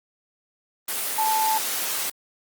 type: tone in noise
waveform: sine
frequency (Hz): 878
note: A5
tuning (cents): -4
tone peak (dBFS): -20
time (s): 1.18-1.58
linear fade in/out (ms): 5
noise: white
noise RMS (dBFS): -27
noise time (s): 0.88-2.1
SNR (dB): +4
effects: high-pass 300 Hz 12 dB/octave + Opus 24 kbps